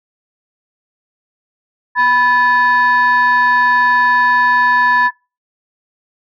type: tone pair together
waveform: sine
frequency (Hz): 988 / 1732.7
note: B5 / A6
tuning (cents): 0 / -27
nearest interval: minor seventh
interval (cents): 973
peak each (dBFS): -10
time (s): 1.95-5.11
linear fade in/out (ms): 50
effects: noise-tail reverb RT60 0.3 s tail -24 dB re dry + tanh soft clip ceiling -5 dBFS